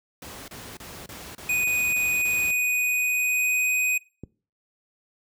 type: noise bursts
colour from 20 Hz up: pink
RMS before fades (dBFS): -40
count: 8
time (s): 0.22-2.51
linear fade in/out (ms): 2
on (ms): 260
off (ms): 30
type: tone with pitch glide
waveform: square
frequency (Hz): 2484 to 2500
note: D#7 to D#7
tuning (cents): -3 to +8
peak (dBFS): -22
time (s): 1.49-3.98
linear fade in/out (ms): 5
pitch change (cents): +11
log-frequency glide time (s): 2.82-3.71
type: click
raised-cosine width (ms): 3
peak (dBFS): -22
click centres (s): 4.236
effects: noise-tail reverb RT60 0.4 s tail -22 dB re dry + high-pass 60 Hz 12 dB/octave